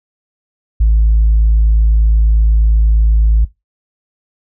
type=tone; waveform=sine; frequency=54.2 Hz; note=A1; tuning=25 cents flat; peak=-5 dBFS; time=0.8-3.45 s; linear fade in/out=10 ms; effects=noise-tail reverb RT60 0.2 s tail -20 dB re dry + tanh soft clip ceiling -4 dBFS